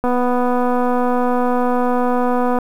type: click train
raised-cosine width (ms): 1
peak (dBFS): -6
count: 630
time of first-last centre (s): 0.04-2.587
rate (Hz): 247
effects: 7-bit